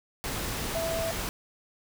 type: tone in noise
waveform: sine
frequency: 659.3 Hz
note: E5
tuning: in tune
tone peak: -29 dBFS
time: 0.75-1.11 s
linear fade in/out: 0 ms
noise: pink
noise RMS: -33 dBFS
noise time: 0.24-1.29 s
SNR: +1 dB
effects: none